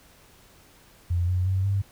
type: tone with pitch steps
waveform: sine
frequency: 87.31 / 90.97 / 94.77 / 98.74 Hz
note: F2 / F#2 / F#2 / G2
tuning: 0 / -29 / +42 / +13 cents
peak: -21 dBFS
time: 1.1-1.82 s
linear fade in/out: 10 ms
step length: 180 ms
effects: pink hiss -55 dBFS RMS until 1.91 s